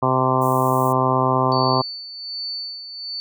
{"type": "harmonic tone", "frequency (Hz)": 129.7, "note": "C3", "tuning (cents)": -15, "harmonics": [1, 2, 3, 4, 5, 6, 7, 8, 9], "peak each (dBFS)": [-23, -25, -25, -27, -25, -26, -25, -21, -26], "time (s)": [0.02, 1.82], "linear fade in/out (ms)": 10}
{"type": "high-pass noise", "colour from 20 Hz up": "white", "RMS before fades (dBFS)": -38, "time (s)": [0.41, 0.93], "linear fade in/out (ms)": 10, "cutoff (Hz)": 6700, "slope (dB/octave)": 48}
{"type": "tone with tremolo", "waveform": "sine", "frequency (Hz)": 4500, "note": "C#8", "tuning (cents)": 25, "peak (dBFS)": -25, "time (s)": [1.52, 3.2], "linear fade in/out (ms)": 0, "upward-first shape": "sine", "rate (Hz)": 1.3, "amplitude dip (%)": 60}
{"effects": []}